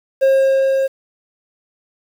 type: tone with level ramp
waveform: triangle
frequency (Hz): 537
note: C5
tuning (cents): +45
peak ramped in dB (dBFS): -7 to -12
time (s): 0.21-0.88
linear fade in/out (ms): 20
effects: 7-bit